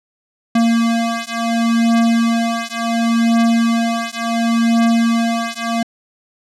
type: beating tone pair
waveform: square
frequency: 230.3 / 231 Hz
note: A#3 / A#3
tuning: -21 / -16 cents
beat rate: 0.7 Hz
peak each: -17 dBFS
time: 0.55-5.83 s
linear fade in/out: 5 ms
effects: low-pass 8000 Hz 12 dB/octave